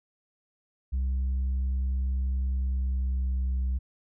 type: tone with pitch glide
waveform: sine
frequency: 65.1 to 64.09 Hz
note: C2 to C2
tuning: -8 to -35 cents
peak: -22 dBFS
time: 0.92-3.79 s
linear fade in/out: 20 ms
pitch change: -27 cents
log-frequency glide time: 2.49-3.55 s
effects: tanh soft clip ceiling -24 dBFS